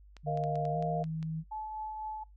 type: clicks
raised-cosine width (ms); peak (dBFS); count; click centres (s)
0.2; -33; 8; 0.167 / 0.374 / 0.438 / 0.556 / 0.653 / 0.825 / 1.041 / 1.228
type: tone with pitch glide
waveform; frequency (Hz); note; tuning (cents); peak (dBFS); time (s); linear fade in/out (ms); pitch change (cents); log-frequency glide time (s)
sine; 150 to 159.84; D3 to D#3; +37 to +47; -33; 0.23-1.44; 50; +110; 0.72-0.77
type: chord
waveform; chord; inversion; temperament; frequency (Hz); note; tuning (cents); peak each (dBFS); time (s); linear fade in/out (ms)
sine; Bb suspended fourth; none; equal; 466.2 / 622.3 / 698.5; Bb4 / Eb5 / F5; 0 / 0 / 0; -38 / -38 / -33; 0.26-1.04; 20
type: tone with tremolo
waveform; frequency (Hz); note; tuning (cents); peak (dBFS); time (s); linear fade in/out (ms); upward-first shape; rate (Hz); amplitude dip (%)
sine; 864; A5; -32; -35; 1.51-2.24; 10; triangle; 4; 35
effects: noise-tail reverb RT60 0.2 s tail -26 dB re dry + added 50 Hz sine -53 dBFS peak until 2.36 s